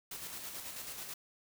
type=noise with tremolo; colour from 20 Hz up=white; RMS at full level=-43 dBFS; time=0.11-1.14 s; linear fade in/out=5 ms; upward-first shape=square; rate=9.2 Hz; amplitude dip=35%; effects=none